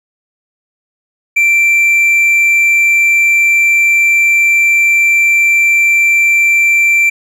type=tone; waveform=triangle; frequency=2349 Hz; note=D7; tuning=in tune; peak=-5 dBFS; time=1.36-7.1 s; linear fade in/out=10 ms; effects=none